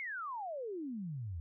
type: exponential sweep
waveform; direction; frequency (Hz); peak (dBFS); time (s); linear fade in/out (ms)
sine; down; 2217 to 77.78; -38; 0-1.4; 0
effects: none